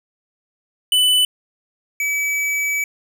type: tone pair in turn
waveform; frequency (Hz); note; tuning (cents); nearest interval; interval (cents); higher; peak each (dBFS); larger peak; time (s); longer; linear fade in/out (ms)
square; 2993 / 2290; F#7 / D7; +19 / -44; perfect fourth; 463; first; -13 / -19; first; 0.92-1.25 / 2-2.84; second; 2
effects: none